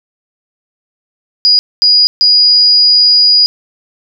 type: tone bursts at uneven times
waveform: sine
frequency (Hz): 4901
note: D#8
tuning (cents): -27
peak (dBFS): -4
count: 3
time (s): 1.45-1.59 / 1.82-2.07 / 2.21-3.46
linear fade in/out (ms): 0
effects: none